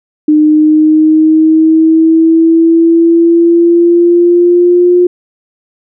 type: linear sweep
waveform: sine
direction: up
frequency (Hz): 303.4 to 356.7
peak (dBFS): -3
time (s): 0.28-5.07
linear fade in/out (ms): 5
effects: none